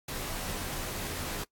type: noise with comb filter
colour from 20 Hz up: pink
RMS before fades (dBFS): -36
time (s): 0.08-1.44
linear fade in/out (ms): 5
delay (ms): 18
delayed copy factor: -0.6
effects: noise-tail reverb RT60 0.1 s tail -22 dB re dry + AAC 64 kbps